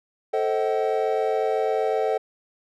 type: chord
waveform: triangle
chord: A diminished seventh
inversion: none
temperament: just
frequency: 440 / 528 / 633.6 / 760.3 Hz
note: A4 / C5 / Eb5 / Gb5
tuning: 0 / +16 / +31 / +47 cents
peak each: -22 / -26 / -26 / -25 dBFS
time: 0.33-2.18 s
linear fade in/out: 10 ms
effects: none